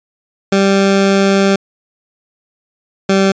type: tone pair in turn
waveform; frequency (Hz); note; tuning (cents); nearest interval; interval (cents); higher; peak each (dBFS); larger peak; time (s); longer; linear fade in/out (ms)
20% pulse; 196 / 194.08; G3 / G3; 0 / -17; unison; 17; first; -4; neither; 0.52-1.56 / 3.09-3.32; first; 5
effects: resampled to 16000 Hz